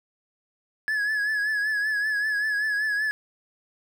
triangle tone with vibrato, 1700 Hz, G#6, 40 cents sharp, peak -21 dBFS, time 0.88-3.11 s, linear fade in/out 0 ms, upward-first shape triangle, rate 5.2 Hz, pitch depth 64 cents each way, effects none

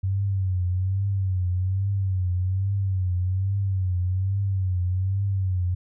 sine tone with vibrato, 94.4 Hz, F#2, 35 cents sharp, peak -21 dBFS, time 0.03-5.75 s, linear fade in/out 10 ms, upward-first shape triangle, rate 1.2 Hz, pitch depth 100 cents each way, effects none

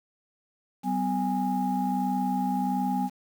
sine tone cluster, 191.1 / 252.5 / 822 Hz, G3 / B3 / G#5, -44 / +39 / -18 cents, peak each -28 dBFS, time 0.83-3.1 s, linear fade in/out 50 ms, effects tanh soft clip ceiling -16 dBFS + 8-bit

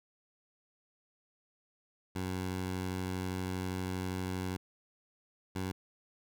15% pulse tone pair in turn, 92.5 / 93.36 Hz, F#2 / F#2, 0 / +16 cents, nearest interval unison, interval 16 cents, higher second, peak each -28 dBFS, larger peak neither, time 2.15-4.57 / 5.55-5.72 s, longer first, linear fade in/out 10 ms, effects none

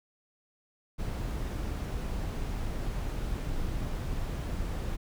brown noise, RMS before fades -33 dBFS, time 0.98-4.97 s, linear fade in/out 20 ms, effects none

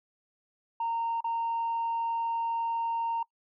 sine tone with dropouts, 922 Hz, A#5, 19 cents flat, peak -26 dBFS, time 0.8-3.23 s, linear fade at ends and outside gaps 5 ms, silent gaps 1.207-1.242 s, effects noise-tail reverb RT60 0.1 s tail -25 dB re dry + tanh soft clip ceiling -25 dBFS

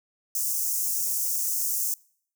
white high-pass noise, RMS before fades -27 dBFS, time 0.35-1.94 s, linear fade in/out 2 ms, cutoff 5700 Hz, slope 48 dB/octave, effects noise-tail reverb RT60 0.6 s tail -25 dB re dry

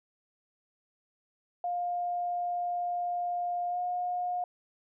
sine tone with pitch glide, 706 to 716.3 Hz, F5 to F5, +19 to +44 cents, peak -29 dBFS, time 1.64-4.44 s, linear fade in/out 2 ms, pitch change +25 cents, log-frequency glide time 3.69-3.78 s, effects none

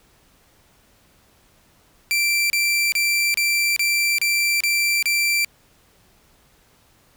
sawtooth tone bursts, 2349 Hz, D7, in tune, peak -14 dBFS, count 8, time 2.11-5.447 s, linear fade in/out 0 ms, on 390 ms, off 31 ms, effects pink hiss -57 dBFS RMS until 7.16 s

